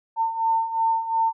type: beating tone pair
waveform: sine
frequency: 901 / 903.8 Hz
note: A5 / A5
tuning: +41 / +46 cents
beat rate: 2.8 Hz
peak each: -26 / -21 dBFS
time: 0.16-1.33 s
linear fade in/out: 50 ms
effects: none